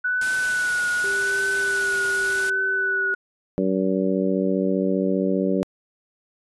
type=tone with vibrato; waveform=sine; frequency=1480 Hz; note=F#6; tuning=in tune; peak=-20 dBFS; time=0.04-3.15 s; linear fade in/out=10 ms; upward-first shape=triangle; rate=0.87 Hz; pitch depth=39 cents each way
type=noise; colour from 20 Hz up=white; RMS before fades=-32 dBFS; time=0.21-2.5 s; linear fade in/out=5 ms
type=tone with pitch glide; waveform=sine; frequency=394.8 to 387.3 Hz; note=G4 to G4; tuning=+12 to -21 cents; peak=-30 dBFS; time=1.04-3.14 s; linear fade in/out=0 ms; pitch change=-33 cents; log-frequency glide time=1.63-2.44 s
type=harmonic tone; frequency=95.1 Hz; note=F#2; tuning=48 cents sharp; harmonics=2 / 3 / 4 / 5 / 6; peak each=-23 / -25 / -26 / -27 / -28 dBFS; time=3.58-5.63 s; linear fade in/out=0 ms
effects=resampled to 24000 Hz